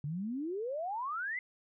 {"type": "exponential sweep", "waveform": "sine", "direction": "up", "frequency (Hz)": [138.59, 2093], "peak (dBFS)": -34, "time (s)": [0.04, 1.39], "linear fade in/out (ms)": 2, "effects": []}